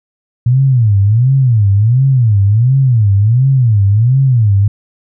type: tone with vibrato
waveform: sine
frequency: 115.8 Hz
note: A#2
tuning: 11 cents flat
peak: -6 dBFS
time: 0.46-4.68 s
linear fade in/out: 5 ms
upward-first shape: sine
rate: 1.4 Hz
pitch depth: 280 cents each way
effects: none